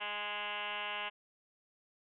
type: tone with frequency modulation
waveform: sine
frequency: 1864.7 Hz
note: A#6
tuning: in tune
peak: -36 dBFS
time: 0-1.1 s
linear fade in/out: 20 ms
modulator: 207 Hz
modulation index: 5.8
effects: none